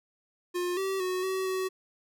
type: tone with pitch steps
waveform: square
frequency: 355.5 / 385.2 / 368.2 / 378.6 / 375.7 Hz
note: F4 / G4 / F#4 / F#4 / F#4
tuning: +31 / -30 / -8 / +40 / +26 cents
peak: -29 dBFS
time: 0.54-1.69 s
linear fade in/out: 20 ms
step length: 230 ms
effects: none